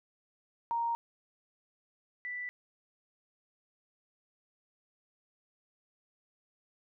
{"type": "tone pair in turn", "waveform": "sine", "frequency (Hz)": [932.3, 1975.5], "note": ["A#5", "B6"], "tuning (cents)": [0, 0], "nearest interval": "octave + minor second", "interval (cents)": 1300, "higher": "second", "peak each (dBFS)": [-29, -36], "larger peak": "first", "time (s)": [[0.71, 0.95], [2.25, 2.49]], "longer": "neither", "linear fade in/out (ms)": 0, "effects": []}